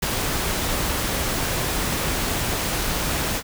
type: noise with ADSR envelope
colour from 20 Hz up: pink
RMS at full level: -22 dBFS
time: 0.02-3.43 s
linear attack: 10 ms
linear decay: 20 ms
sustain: -2 dB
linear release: 57 ms
effects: none